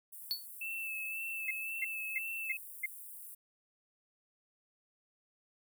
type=high-pass noise; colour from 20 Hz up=white; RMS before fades=-49 dBFS; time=0.12-3.35 s; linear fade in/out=10 ms; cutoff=8900 Hz; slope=48 dB/octave
type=tone with exponential decay; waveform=square; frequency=4437 Hz; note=C#8; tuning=1 cent sharp; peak=-29 dBFS; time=0.31-0.46 s; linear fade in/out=0 ms; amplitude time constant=32 ms
type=tone with vibrato; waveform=sine; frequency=2637 Hz; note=E7; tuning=in tune; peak=-37 dBFS; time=0.61-2.57 s; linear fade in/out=5 ms; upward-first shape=sine; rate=1.9 Hz; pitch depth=32 cents each way
type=tone bursts; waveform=sine; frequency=2107 Hz; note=C7; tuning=12 cents sharp; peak=-31 dBFS; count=5; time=1.48-2.86 s; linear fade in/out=5 ms; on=28 ms; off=310 ms
effects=none